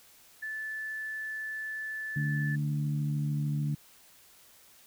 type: tone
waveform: sine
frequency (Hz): 1746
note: A6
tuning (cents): -14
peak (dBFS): -34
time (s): 0.42-2.56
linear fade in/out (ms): 10
type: harmonic tone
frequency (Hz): 73.42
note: D2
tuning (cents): 0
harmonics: 2 / 3 / 4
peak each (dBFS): -28 / -38 / -43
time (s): 2.16-3.75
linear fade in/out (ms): 5
effects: white hiss -58 dBFS RMS until 4.86 s